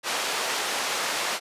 pink band-pass noise, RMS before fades -28 dBFS, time 0.03-1.4 s, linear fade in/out 50 ms, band 620 to 8100 Hz, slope 12 dB/octave, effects resampled to 32000 Hz

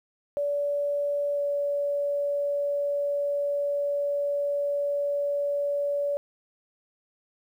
sine tone pair in turn, 575 / 572.2 Hz, D5 / D5, -37 / -45 cents, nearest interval unison, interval 8 cents, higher first, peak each -24 dBFS, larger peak neither, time 0.37-1.37 / 1.37-6.17 s, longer second, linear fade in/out 0 ms, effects 10-bit

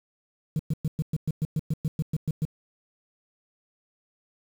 sine tone bursts, 155.56 Hz, D#3, in tune, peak -20 dBFS, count 14, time 0.56-2.452 s, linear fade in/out 2 ms, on 33 ms, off 110 ms, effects tanh soft clip ceiling -21 dBFS + 8-bit

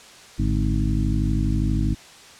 harmonic tone with a mistuned harmonic, 52.4 Hz, G#1, 16 cents sharp, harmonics 1 / 2 / 3 / 4 / 5 / 6, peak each -22 / -25 / -27 / -28 / -29 / -30 dBFS, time 0.38-1.95 s, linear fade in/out 20 ms, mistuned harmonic 3, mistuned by -120 cents, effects white hiss -45 dBFS RMS until 2.39 s + low-pass 7000 Hz 12 dB/octave

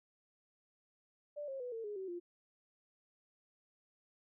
sine tone with pitch steps, 587.3 / 538.6 / 493.9 / 452.9 / 415.3 / 380.8 / 349.2 Hz, D5 / C#5 / B4 / A#4 / G#4 / F#4 / F4, 0 / -50 / 0 / -50 / 0 / +50 / 0 cents, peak -40 dBFS, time 1.36-2.2 s, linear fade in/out 20 ms, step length 120 ms, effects none

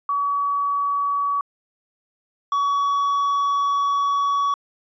sine / triangle tone pair in turn, 1135 / 1129.8 Hz, C#6 / C#6, +41 / +33 cents, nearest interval unison, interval 8 cents, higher first, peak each -19 / -16 dBFS, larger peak second, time 0.09-1.41 / 2.52-4.54 s, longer second, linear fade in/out 2 ms, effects resampled to 16000 Hz

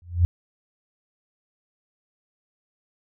sine tone with exponential growth, 86.8 Hz, F2, 10 cents flat, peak -11 dBFS, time 0.02-0.25 s, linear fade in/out 0 ms, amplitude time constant 50 ms, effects none

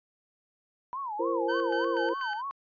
sine tone with vibrato, 962 Hz, B5, 46 cents flat, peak -32 dBFS, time 0.93-2.51 s, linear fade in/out 0 ms, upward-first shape sine, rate 3.4 Hz, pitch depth 260 cents each way
sine chord, F suspended fourth, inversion none, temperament equal with one note detuned, 341.1 / 466.2 / 523.3 Hz, F4 / Bb4 / C5, -41 / 0 / 0 cents, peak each -31 dBFS, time 1.19-2.14 s, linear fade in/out 10 ms
40% pulse tone with tremolo, 1533 Hz, G6, 39 cents flat, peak -31 dBFS, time 1.48-2.42 s, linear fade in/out 20 ms, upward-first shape square, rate 4.1 Hz, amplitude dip 65%
effects resampled to 11025 Hz

